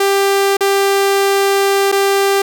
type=tone with dropouts; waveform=sawtooth; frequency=395 Hz; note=G4; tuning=13 cents sharp; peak=-7 dBFS; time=0-2.42 s; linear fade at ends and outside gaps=5 ms; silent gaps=0.569-0.607 / 1.918-1.924 s; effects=none